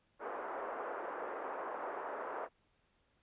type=band-pass noise; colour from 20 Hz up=pink; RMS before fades=-42 dBFS; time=0.19-2.49 s; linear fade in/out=50 ms; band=410 to 1400 Hz; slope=24 dB/octave; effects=pink hiss -75 dBFS RMS until 3.22 s + resampled to 8000 Hz